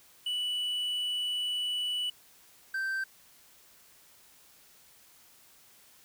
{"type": "tone pair in turn", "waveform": "triangle", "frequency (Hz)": [2960, 1559.9], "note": ["F#7", "G6"], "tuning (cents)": [0, -9], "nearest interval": "major seventh", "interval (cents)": 1109, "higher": "first", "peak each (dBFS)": -28, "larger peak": "neither", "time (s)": [[0.26, 2.1], [2.74, 3.04]], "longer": "first", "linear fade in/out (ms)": 5, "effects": ["white hiss -59 dBFS RMS until 6.04 s"]}